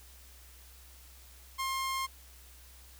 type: tone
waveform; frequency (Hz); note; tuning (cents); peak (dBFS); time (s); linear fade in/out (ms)
sawtooth; 1064; C6; +29; -28; 1.58-2.07; 20
effects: added 63 Hz sine -54 dBFS peak until 2.99 s + white hiss -57 dBFS RMS until 2.99 s